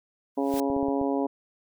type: noise with exponential growth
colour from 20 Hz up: white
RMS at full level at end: -34 dBFS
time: 0.35-0.6 s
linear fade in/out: 1 ms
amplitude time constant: 53 ms
type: harmonic tone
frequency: 138.59 Hz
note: C#3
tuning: in tune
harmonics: 2 / 3 / 4 / 5 / 6 / 7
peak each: -26 / -30 / -32 / -34 / -36 / -37 dBFS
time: 0.37-1.27 s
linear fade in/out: 10 ms
type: clicks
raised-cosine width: 2 ms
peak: -23 dBFS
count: 6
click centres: 0.54 / 0.701 / 0.765 / 0.829 / 0.885 / 1.014 s
effects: none